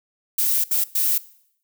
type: noise bursts at uneven times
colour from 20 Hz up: violet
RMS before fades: -20 dBFS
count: 3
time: 0.38-0.64 / 0.71-0.84 / 0.95-1.18 s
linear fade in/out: 5 ms
effects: noise-tail reverb RT60 0.7 s tail -20 dB re dry